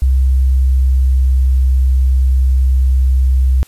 sine tone with pitch glide, 65.4 to 64.87 Hz, C2 to C2, 0 to -14 cents, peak -8 dBFS, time 0.02-3.63 s, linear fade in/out 0 ms, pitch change -14 cents, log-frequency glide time 0.15-1.64 s, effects white hiss -46 dBFS RMS until 3.67 s + resampled to 32000 Hz

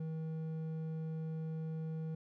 sine tone with hard clipping, 159.6 Hz, D#3, 44 cents sharp, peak -39 dBFS, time 0-2.15 s, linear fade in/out 5 ms, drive 6 dB, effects none

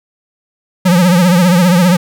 square tone with vibrato, 178.1 Hz, F3, 34 cents sharp, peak -7 dBFS, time 0.85-1.97 s, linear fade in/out 10 ms, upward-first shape triangle, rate 15 Hz, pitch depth 120 cents each way, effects none

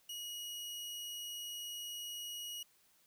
sawtooth tone, 2900 Hz, F#7, 35 cents flat, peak -39 dBFS, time 0.09-2.63 s, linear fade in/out 5 ms, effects white hiss -70 dBFS RMS until 3.06 s

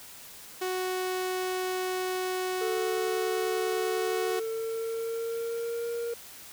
sawtooth tone, 370 Hz, F#4, in tune, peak -25 dBFS, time 0.61-4.4 s, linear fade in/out 10 ms
triangle tone with pitch glide, 440 to 468.9 Hz, A4 to A#4, 0 to +10 cents, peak -28 dBFS, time 2.61-6.14 s, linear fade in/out 5 ms, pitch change +110 cents, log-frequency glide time 3.89-5.91 s
effects white hiss -47 dBFS RMS until 6.52 s

